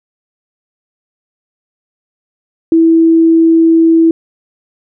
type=tone; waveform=sine; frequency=327.8 Hz; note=E4; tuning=10 cents flat; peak=-4 dBFS; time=2.72-4.11 s; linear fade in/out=2 ms; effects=none